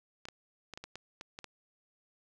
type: clicks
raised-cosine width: 0.2 ms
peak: -26 dBFS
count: 9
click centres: 0.254 / 0.286 / 0.737 / 0.775 / 0.84 / 0.956 / 1.211 / 1.389 / 1.443 s
effects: none